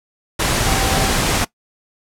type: tone in noise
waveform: sine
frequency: 773 Hz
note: G5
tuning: 24 cents flat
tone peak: -24 dBFS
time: 0.66-1.1 s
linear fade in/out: 10 ms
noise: pink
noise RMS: -17 dBFS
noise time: 0.39-1.45 s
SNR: -10 dB
effects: noise-tail reverb RT60 0.1 s tail -20 dB re dry + low-pass 11000 Hz 12 dB/octave

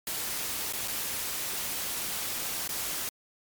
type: noise with dropouts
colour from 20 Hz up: white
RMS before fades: -33 dBFS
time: 0.07-3.09 s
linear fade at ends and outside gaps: 1 ms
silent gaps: 0.725-0.734 / 0.877-0.881 / 2.677-2.691 s
effects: MP3 96 kbps

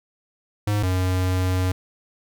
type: tone pair in turn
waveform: square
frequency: 103.83 / 92.18 Hz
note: G#2 / F#2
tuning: 0 / -6 cents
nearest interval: major second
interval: 206 cents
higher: first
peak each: -20 dBFS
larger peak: neither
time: 0.67-0.83 / 0.83-1.72 s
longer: second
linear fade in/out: 5 ms
effects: none

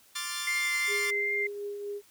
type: chord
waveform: 10% pulse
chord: D minor seventh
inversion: third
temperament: equal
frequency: 1046.5 / 1174.7 / 1396.9 / 1760 Hz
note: C6 / D6 / F6 / A6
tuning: 0 / 0 / 0 / 0 cents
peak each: -33 / -30 / -32 / -27 dBFS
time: 0.15-1.11 s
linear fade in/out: 10 ms
type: tone with vibrato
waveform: sine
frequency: 2093 Hz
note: C7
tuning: in tune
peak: -27 dBFS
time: 0.47-1.47 s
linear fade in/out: 5 ms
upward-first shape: triangle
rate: 2.6 Hz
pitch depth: 14 cents each way
type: tone with tremolo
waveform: sine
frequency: 408.1 Hz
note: G#4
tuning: 30 cents flat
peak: -32 dBFS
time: 0.87-2.02 s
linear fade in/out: 50 ms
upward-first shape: triangle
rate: 4.1 Hz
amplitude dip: 40%
effects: white hiss -60 dBFS RMS until 2.1 s

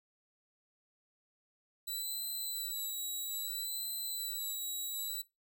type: tone with vibrato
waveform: 5% pulse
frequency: 3951 Hz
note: B7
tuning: in tune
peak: -30 dBFS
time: 1.87-5.22 s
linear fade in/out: 10 ms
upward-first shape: sine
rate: 0.61 Hz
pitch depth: 35 cents each way
effects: noise-tail reverb RT60 0.2 s tail -18 dB re dry

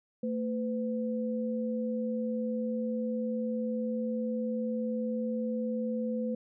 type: tone pair together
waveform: sine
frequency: 224.8 / 504.7 Hz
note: A3 / B4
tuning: +37 / +38 cents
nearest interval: octave + major second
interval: 1401 cents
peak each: -31 / -34 dBFS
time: 0.23-6.35 s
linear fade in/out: 5 ms
effects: none

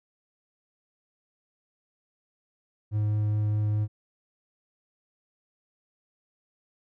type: tone with vibrato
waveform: triangle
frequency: 105.7 Hz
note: G#2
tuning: 31 cents sharp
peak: -21 dBFS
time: 2.91-3.88 s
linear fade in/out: 50 ms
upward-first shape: triangle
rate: 4.8 Hz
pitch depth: 8 cents each way
effects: none

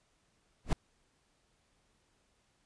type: noise with exponential growth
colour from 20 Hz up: brown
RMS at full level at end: -21 dBFS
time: 0.64-0.73 s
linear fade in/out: 2 ms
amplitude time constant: 18 ms
effects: pink hiss -73 dBFS RMS until 2.65 s + resampled to 22050 Hz

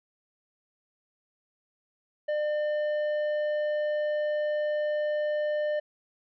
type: tone with tanh clipping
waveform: triangle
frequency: 600 Hz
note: D5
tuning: 37 cents sharp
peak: -27 dBFS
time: 2.28-5.8 s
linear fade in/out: 10 ms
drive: 12 dB
effects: none

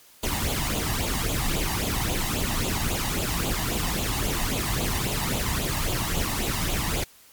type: noise with flanger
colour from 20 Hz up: pink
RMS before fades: -26 dBFS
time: 0.23-7.04 s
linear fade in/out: 5 ms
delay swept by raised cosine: 0.27 to 1.08 ms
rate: 3.7 Hz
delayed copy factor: +0.65
effects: white hiss -53 dBFS RMS until 7.32 s + MP3 96 kbps

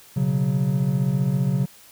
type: chord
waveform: triangle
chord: B suspended second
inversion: none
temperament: equal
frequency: 123.47 / 138.59 / 185 Hz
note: B2 / C#3 / F#3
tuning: 0 / 0 / 0 cents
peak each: -25 / -19 / -22 dBFS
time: 0.16-1.66 s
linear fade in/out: 10 ms
effects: white hiss -49 dBFS RMS until 1.91 s

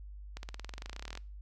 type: accelerating click train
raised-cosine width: 0.2 ms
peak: -25 dBFS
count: 22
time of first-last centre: 0.37-1.175 s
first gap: 61 ms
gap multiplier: 0.95
effects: noise-tail reverb RT60 0.4 s tail -24 dB re dry + added 50 Hz sine -44 dBFS peak until 1.41 s

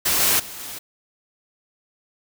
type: noise with level steps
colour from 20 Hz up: white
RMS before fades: -20 / -18 / -36 / -34 dBFS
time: 0.05-0.79 s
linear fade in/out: 10 ms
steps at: 0.2 / 0.39 / 0.59 s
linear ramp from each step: 10 ms
effects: none

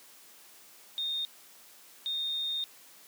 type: tone bursts at uneven times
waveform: sine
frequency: 3673 Hz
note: A#7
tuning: 26 cents flat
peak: -30 dBFS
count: 2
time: 0.98-1.25 / 2.06-2.64 s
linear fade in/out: 0 ms
effects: white hiss -55 dBFS RMS until 3.07 s + high-pass 200 Hz 12 dB/octave

